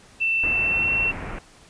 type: tone with pitch glide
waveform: sine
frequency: 2676 to 2710 Hz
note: E7 to E7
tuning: +25 to +47 cents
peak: -19 dBFS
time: 0.2-1.12 s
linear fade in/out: 20 ms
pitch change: +22 cents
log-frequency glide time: 0.6-0.85 s
type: low-pass noise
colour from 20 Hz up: pink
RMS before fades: -33 dBFS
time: 0.43-1.39 s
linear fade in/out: 5 ms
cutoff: 2600 Hz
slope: 48 dB/octave
effects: pink hiss -51 dBFS RMS until 1.69 s + resampled to 22050 Hz